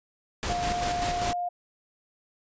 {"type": "noise with tremolo", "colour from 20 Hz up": "pink", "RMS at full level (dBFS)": -30, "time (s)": [0.43, 1.33], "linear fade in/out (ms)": 0, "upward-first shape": "square", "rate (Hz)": 5.1, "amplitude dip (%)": 40}
{"type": "tone", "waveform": "sine", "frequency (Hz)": 707, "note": "F5", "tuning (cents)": 21, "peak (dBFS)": -27, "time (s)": [0.49, 1.49], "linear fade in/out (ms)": 10}
{"effects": ["resampled to 16000 Hz"]}